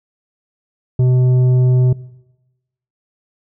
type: tone with tanh clipping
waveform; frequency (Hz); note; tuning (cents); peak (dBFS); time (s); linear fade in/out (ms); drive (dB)
sine; 126.6; B2; +43; -11; 0.99-1.93; 5; 8
effects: noise-tail reverb RT60 1.0 s tail -20 dB re dry